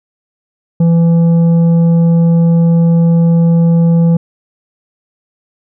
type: tone with tanh clipping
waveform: sine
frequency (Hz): 167.6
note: E3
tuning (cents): +29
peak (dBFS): -7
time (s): 0.8-4.17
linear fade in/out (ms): 5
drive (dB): 7
effects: none